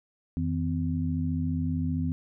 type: tone cluster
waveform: sine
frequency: 86.5 / 160.3 / 255.3 Hz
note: F2 / E3 / C4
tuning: -16 / -48 / -42 cents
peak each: -30 dBFS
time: 0.37-2.12 s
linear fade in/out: 0 ms
effects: none